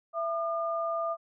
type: tone pair together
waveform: sine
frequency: 666 / 1208.8 Hz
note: E5 / D6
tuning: +18 / +50 cents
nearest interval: minor seventh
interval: 1032 cents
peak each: -30 / -32 dBFS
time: 0.13-1.17 s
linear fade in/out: 50 ms
effects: none